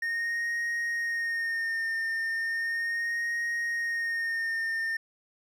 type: tone with vibrato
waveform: triangle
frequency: 1842 Hz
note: A#6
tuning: 21 cents flat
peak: -26 dBFS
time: 0.02-4.97 s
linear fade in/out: 5 ms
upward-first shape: sine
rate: 0.36 Hz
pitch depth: 27 cents each way
effects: none